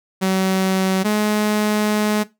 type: tone pair in turn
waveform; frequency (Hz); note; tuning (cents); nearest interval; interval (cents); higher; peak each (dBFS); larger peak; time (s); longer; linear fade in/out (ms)
sawtooth; 189.4 / 211.3; F#3 / G#3; +41 / +30; major second; 189; second; -12; neither; 0.21-1.04 / 1.04-2.24; second; 20
effects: noise-tail reverb RT60 0.2 s tail -17 dB re dry

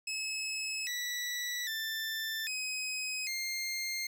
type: tone with pitch steps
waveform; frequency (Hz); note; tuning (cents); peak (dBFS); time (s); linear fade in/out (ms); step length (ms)
20% pulse; 2584 / 1954 / 1775 / 2528 / 2115; E7 / B6 / A6 / D#7 / C7; -35 / -19 / +15 / +27 / +18; -29; 0.07-4.07; 5; 800
effects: none

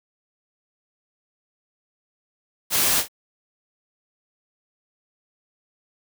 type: noise with echo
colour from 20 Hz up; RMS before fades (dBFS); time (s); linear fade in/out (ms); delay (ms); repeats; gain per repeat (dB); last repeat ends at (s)
white; -20; 2.7-3.04; 50; 44; 1; -13; 3.084
effects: none

